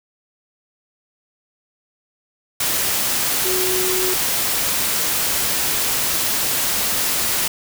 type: tone in noise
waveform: sine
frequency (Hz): 370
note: F#4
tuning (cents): 0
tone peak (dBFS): -22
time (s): 3.45-4.14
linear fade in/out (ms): 5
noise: white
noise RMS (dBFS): -20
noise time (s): 2.6-7.48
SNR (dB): -5
effects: none